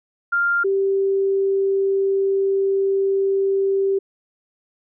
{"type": "tone pair in turn", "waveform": "sine", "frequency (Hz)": [1396.9, 390.5], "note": ["F6", "G4"], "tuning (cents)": [0, -7], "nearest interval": "octave + minor seventh", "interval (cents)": 2207, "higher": "first", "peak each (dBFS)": -16, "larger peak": "neither", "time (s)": [[0.32, 0.64], [0.64, 3.99]], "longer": "second", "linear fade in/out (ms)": 10, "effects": []}